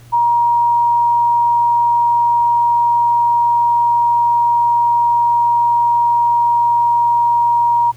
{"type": "tone", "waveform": "sine", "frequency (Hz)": 947, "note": "A#5", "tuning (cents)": 27, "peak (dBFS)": -10, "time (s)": [0.12, 7.92], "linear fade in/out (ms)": 20, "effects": ["added 119 Hz sine -39 dBFS peak until 7.96 s", "pink hiss -48 dBFS RMS until 7.96 s"]}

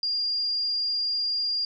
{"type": "tone", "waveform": "sine", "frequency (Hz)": 4808, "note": "D8", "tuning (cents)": 40, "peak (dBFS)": -24, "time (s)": [0.03, 1.65], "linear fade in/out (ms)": 2, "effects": []}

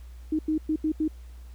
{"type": "tone bursts at uneven times", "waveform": "sine", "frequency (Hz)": 311.1, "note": "D#4", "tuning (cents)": 0, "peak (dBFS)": -22, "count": 5, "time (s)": [[0.32, 0.39], [0.48, 0.58], [0.69, 0.76], [0.84, 0.92], [1, 1.08]], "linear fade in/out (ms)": 5, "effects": ["added 60 Hz sine -41 dBFS peak until 1.54 s", "pink hiss -60 dBFS RMS until 1.54 s"]}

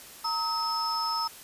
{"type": "tone cluster", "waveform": "sine", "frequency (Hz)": [920, 1279, 5220], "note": ["A#5", "D#6", "E8"], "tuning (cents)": [-23, 47, -18], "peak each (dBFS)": -31, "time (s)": [0.24, 1.28], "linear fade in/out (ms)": 10, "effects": ["white hiss -47 dBFS RMS until 1.43 s", "resampled to 32000 Hz"]}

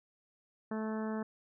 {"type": "harmonic tone", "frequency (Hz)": 218.2, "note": "A3", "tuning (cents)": -14, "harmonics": [1, 2, 3, 4, 5, 6, 7, 8], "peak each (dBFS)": [-35, -41, -45, -47, -49, -51, -52, -53], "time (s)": [0.71, 1.23], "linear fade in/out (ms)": 5, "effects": []}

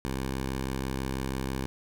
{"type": "tone with vibrato", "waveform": "10% pulse", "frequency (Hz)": 66.1, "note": "C2", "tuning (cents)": 18, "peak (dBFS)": -22, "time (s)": [0.05, 1.66], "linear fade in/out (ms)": 0, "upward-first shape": "square", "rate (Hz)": 16, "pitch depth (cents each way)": 12, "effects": []}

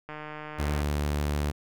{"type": "click train", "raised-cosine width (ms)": 0.5, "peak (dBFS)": -24, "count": 111, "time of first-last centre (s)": [0.09, 0.814], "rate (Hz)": 152}
{"type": "tone", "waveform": "sawtooth", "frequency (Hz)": 73.42, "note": "D2", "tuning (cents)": 0, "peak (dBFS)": -22, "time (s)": [0.58, 1.52], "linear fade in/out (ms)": 20}
{"effects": []}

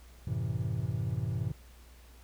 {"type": "chord", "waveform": "triangle", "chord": "F# half-diminished seventh", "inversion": "none", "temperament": "equal", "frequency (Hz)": [92.5, 110, 130.81, 164.81], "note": ["F#2", "A2", "C3", "E3"], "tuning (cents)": [0, 0, 0, 0], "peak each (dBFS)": [-35, -32, -33, -37], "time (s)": [0.27, 1.52], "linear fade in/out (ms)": 5, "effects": ["added 60 Hz sine -52 dBFS peak until 2.23 s", "pink hiss -60 dBFS RMS until 2.23 s"]}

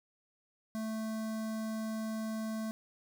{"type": "tone with notch filter", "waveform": "square", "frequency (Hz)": 220, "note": "A3", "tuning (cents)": 0, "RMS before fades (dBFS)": -37, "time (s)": [0.75, 2.71], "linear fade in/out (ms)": 0, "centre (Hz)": 2700, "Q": 1.1, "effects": []}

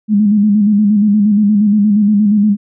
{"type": "tone with vibrato", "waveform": "sine", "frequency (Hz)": 207.7, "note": "G#3", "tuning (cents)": 0, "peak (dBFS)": -7, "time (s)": [0.08, 2.57], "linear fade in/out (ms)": 50, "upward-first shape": "square", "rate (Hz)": 8.5, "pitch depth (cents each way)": 50, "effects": []}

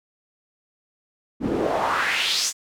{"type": "noise with band-pass filter sweep", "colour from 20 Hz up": "pink", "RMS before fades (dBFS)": -23, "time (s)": [1.4, 2.53], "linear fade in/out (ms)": 50, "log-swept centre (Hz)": [230, 7200], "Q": 2.8, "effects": []}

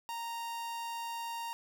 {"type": "tone", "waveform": "45% pulse", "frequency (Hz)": 929, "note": "A#5", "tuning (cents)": -6, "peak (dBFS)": -37, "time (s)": [0.09, 1.53], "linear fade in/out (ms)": 0, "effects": []}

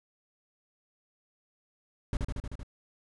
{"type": "noise with echo", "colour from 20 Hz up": "brown", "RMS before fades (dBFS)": -28, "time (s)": [2.13, 2.17], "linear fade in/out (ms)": 2, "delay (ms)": 77, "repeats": 6, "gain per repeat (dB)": -2, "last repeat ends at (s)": 2.632, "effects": ["resampled to 24000 Hz"]}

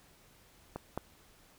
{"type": "clicks", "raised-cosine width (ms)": 1, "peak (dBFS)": [-24, -20], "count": 2, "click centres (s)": [0.76, 0.976], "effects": ["pink hiss -62 dBFS RMS until 1.58 s"]}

